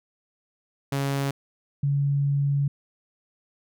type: tone pair in turn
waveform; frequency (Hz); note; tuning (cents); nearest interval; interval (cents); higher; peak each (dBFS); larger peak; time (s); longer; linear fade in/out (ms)
sawtooth / sine; 138.59 / 141.18; C#3 / C#3; 0 / +32; unison; 32; second; -20; neither; 0.92-1.31 / 1.83-2.68; second; 5
effects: none